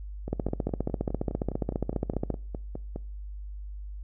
two click trains, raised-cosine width 2 ms, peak -14 / -21 dBFS, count 30 / 14, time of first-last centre 0.33-2.303 / 0.28-2.96 s, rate 14.7 / 4.85 Hz, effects noise-tail reverb RT60 0.5 s tail -24 dB re dry + added 50 Hz sine -36 dBFS peak until 4.03 s

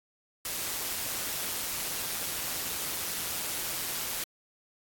white noise with amplitude modulation, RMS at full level -32 dBFS, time 0.45-4.24 s, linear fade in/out 2 ms, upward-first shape sine, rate 171 Hz, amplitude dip 35%, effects AAC 64 kbps

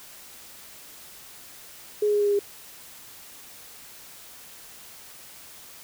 sine tone with pitch steps, 419.1 / 416.2 / 413.3 / 410.5 / 407.6 / 404.8 Hz, G#4 / G#4 / G#4 / G#4 / G#4 / G#4, +16 / +4 / -8 / -20 / -32 / -44 cents, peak -19 dBFS, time 2.02-2.392 s, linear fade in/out 5 ms, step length 62 ms, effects white hiss -46 dBFS RMS until 5.83 s

